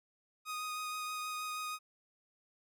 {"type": "tone with vibrato", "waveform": "sawtooth", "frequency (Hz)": 1244.5, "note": "D#6", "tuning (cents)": 0, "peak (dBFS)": -34, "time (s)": [0.45, 1.79], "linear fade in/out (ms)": 50, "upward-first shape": "triangle", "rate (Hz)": 6.3, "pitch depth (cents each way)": 13, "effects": []}